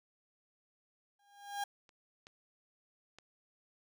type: tone with exponential growth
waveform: 35% pulse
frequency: 810 Hz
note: G#5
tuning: 43 cents flat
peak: -31 dBFS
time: 1.19-1.64 s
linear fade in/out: 5 ms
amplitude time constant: 96 ms
type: clicks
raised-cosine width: 0.2 ms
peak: -43 / -35 / -35 dBFS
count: 3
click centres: 1.892 / 2.269 / 3.186 s
effects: none